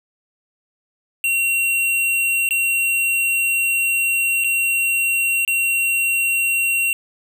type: tone with dropouts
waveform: square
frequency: 2742 Hz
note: F7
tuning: 32 cents flat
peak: -17 dBFS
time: 1.24-6.93 s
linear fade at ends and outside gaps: 1 ms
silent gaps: 2.49-2.508 / 4.439-4.444 / 5.45-5.477 s
effects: none